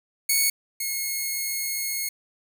5% pulse tone pair in turn, 2217 / 2171 Hz, C#7 / C#7, 0 / -37 cents, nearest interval unison, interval 37 cents, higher first, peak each -9 / -16 dBFS, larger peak first, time 0.29-0.5 / 0.8-2.09 s, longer second, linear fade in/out 5 ms, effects none

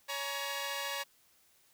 10% pulse tone cluster, 560 / 847 / 948 Hz, C#5 / G#5 / A#5, +18 / +34 / +29 cents, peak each -30 / -35 / -31 dBFS, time 0.08-1.04 s, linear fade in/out 20 ms, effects white hiss -67 dBFS RMS until 1.73 s

